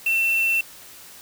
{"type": "tone with quantisation", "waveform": "sine", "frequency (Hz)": 2692, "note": "E7", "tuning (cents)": 36, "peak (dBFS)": -18, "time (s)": [0.06, 0.61], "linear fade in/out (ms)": 5, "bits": 5, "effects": ["white hiss -44 dBFS RMS until 1.21 s"]}